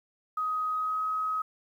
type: tone with pitch glide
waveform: sine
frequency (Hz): 1257 to 1269.4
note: D#6 to D#6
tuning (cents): +17 to +34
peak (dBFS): -27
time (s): 0.37-1.42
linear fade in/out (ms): 5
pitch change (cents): +17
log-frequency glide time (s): 0.7-1.03
effects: 10-bit